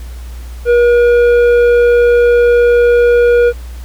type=tone with tanh clipping; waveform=sine; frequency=479.4 Hz; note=A#4; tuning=48 cents sharp; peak=-7 dBFS; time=0.65-3.53 s; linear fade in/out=50 ms; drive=9 dB; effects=added 60 Hz sine -24 dBFS peak until 3.84 s + pink hiss -40 dBFS RMS until 3.84 s